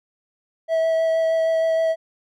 triangle tone with vibrato, 650 Hz, E5, 24 cents flat, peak -15 dBFS, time 0.68-1.96 s, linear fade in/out 50 ms, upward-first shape sine, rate 6.4 Hz, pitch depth 9 cents each way, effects none

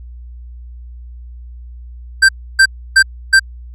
square tone bursts, 1568 Hz, G6, in tune, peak -5 dBFS, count 4, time 2.22-3.396 s, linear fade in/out 10 ms, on 69 ms, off 300 ms, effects added 60 Hz sine -30 dBFS peak until 3.74 s + low-pass 9000 Hz 12 dB/octave

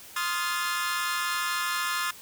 sawtooth chord, F dominant seventh, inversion second, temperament equal with one note detuned, 1046.5 / 1244.5 / 1396.9 / 1727.8 Hz, C6 / Eb6 / F6 / A6, 0 / 0 / 0 / -32 cents, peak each -29 dBFS, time 0.16-2.11 s, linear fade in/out 5 ms, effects white hiss -47 dBFS RMS until 2.21 s

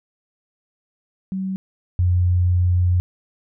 sine tone pair in turn, 190.2 / 89.35 Hz, F#3 / F2, +48 / +40 cents, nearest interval octave + minor second, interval 1308 cents, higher first, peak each -22 / -14 dBFS, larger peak second, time 1.32-1.56 / 1.99-3 s, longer second, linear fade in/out 0 ms, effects none

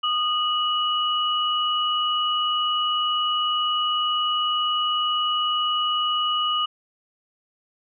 sine tone pair together, 1232 / 2930 Hz, D#6 / F#7, -17 / -18 cents, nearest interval octave + minor third, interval 1499 cents, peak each -23 dBFS, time 0.03-6.66 s, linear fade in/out 10 ms, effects none

